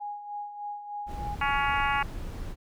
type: tone with tremolo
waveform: sine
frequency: 825 Hz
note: G#5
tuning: 12 cents flat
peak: -32 dBFS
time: 0-1.36 s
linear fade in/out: 20 ms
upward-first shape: sine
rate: 3.3 Hz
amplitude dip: 60%
type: noise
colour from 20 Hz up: brown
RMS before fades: -36 dBFS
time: 1.06-2.56 s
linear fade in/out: 50 ms
type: harmonic tone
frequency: 280.5 Hz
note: C#4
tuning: 21 cents sharp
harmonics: 3 / 4 / 5 / 6 / 7 / 8 / 9 / 10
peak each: -28 / -30 / -32 / -34 / -35 / -36 / -37 / -38 dBFS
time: 1.41-2.03 s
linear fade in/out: 5 ms
effects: none